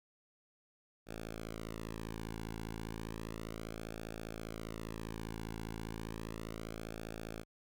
sawtooth tone with flanger, 55 Hz, A1, in tune, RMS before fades -44 dBFS, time 1.06-7.45 s, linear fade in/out 50 ms, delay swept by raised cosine 0.99 to 1.61 ms, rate 0.33 Hz, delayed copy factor -0.95, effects none

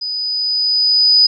sine tone with level ramp, 4978 Hz, D#8, in tune, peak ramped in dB -20 to -6 dBFS, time 0.01-1.27 s, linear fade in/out 10 ms, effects none

